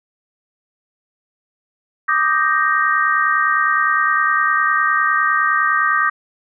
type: chord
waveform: sine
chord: Eb major seventh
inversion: third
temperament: equal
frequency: 1174.7 / 1244.5 / 1568 / 1864.7 Hz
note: D6 / Eb6 / G6 / Bb6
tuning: 0 / 0 / 0 / 0 cents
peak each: -19 dBFS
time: 2.08-6.1 s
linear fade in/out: 10 ms
effects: none